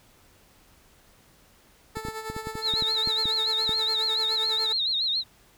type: tone with tremolo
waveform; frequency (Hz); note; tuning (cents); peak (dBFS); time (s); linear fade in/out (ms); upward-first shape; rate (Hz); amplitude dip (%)
15% pulse; 440; A4; 0; -25; 1.95-4.73; 10; sine; 9.8; 60
type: clicks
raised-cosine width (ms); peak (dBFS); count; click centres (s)
3; -22; 12; 1.97 / 2.051 / 2.085 / 2.3 / 2.365 / 2.471 / 2.554 / 2.738 / 2.823 / 3.074 / 3.256 / 3.693
type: tone with vibrato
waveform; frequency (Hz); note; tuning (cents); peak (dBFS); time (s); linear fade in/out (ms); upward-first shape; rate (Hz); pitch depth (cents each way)
sine; 3951; B7; 0; -23; 2.61-5.24; 50; sine; 7.1; 130
effects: pink hiss -58 dBFS RMS until 5.57 s